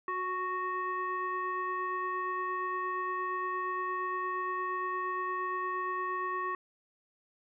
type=tone with frequency modulation; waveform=sine; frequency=1108.7 Hz; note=C#6; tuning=in tune; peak=-31 dBFS; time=0.08-6.55 s; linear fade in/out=2 ms; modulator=742 Hz; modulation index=0.81; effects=none

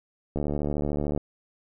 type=click train; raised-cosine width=2 ms; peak=-15 dBFS; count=61; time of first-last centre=0.36-1.176 s; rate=73.5 Hz; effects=none

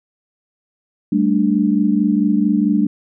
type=chord; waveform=sine; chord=G suspended second; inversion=none; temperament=just; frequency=196 / 220.5 / 294 Hz; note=G3 / A3 / D4; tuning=0 / +4 / +2 cents; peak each=-17 dBFS; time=1.12-2.87 s; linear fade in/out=5 ms; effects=none

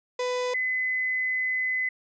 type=tone pair in turn; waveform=35% pulse / sine; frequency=498.3 / 2025 Hz; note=B4 / B6; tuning=+15 / +43 cents; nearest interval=2 octaves; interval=2428 cents; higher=second; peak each=-24 dBFS; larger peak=neither; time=0.19-0.54 / 0.54-1.89 s; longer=second; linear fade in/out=5 ms; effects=resampled to 16000 Hz

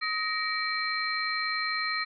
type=tone cluster; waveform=sine; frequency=1265 / 1873 / 2304 / 4152 Hz; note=D#6 / A#6 / D7 / C8; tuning=+28 / +8 / -34 / -14 cents; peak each=-33 / -32 / -34 / -33 dBFS; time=0.01-2.05 s; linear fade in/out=20 ms; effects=none

